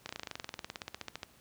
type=slowing click train; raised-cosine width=0.2 ms; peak=-21 dBFS; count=24; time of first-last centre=0.06-1.232 s; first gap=32 ms; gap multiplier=1.04; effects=pink hiss -62 dBFS RMS until 1.4 s + high-pass 60 Hz 12 dB/octave